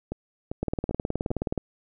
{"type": "two click trains", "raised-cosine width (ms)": 2, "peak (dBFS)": [-13, -17], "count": [19, 4], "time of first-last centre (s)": [[0.63, 1.577], [0.12, 1.306]], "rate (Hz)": [19, 2.53], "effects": []}